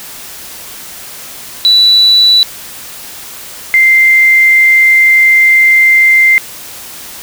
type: tone pair in turn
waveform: sine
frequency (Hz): 3954 / 2089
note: B7 / C7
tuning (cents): +1 / -3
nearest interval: major seventh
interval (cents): 1104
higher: first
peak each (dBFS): -3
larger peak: neither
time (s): 1.65-2.43 / 3.74-6.38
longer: second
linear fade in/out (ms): 0
effects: white hiss -28 dBFS RMS until 7.22 s